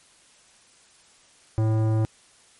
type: tone with tanh clipping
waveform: sine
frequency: 110 Hz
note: A2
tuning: in tune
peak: -21 dBFS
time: 1.58-2.05 s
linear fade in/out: 0 ms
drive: 16 dB
effects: white hiss -56 dBFS RMS until 2.59 s + MP3 48 kbps